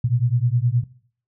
sine beating tone pair, 116.54 / 126.14 Hz, A#2 / B2, 0 / +37 cents, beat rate 9.6 Hz, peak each -20 dBFS, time 0.04-0.84 s, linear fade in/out 5 ms, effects noise-tail reverb RT60 0.5 s tail -18 dB re dry

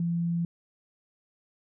sine tone, 170 Hz, F3, 46 cents flat, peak -25 dBFS, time 0-0.45 s, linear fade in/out 2 ms, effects none

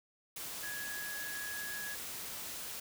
sine tone in noise, 1672 Hz, G#6, 11 cents sharp, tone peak -41 dBFS, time 0.63-1.95 s, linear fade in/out 5 ms, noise white, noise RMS -43 dBFS, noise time 0.36-2.8 s, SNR -1 dB, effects none

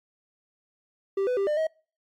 triangle tone with pitch steps, 391.5 / 499.2 / 395 / 600 / 635 Hz, G4 / B4 / G4 / D5 / D#5, -2 / +19 / +13 / +37 / +35 cents, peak -21 dBFS, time 1.17-1.67 s, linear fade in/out 5 ms, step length 100 ms, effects noise-tail reverb RT60 0.4 s tail -26 dB re dry + AAC 64 kbps

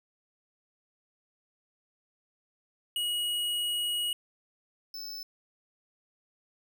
square tone pair in turn, 2902 / 5267 Hz, F#7 / E8, -34 / -2 cents, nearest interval minor seventh, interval 1032 cents, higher second, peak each -29 / -38 dBFS, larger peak first, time 2.96-4.13 / 4.94-5.23 s, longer first, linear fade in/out 2 ms, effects none

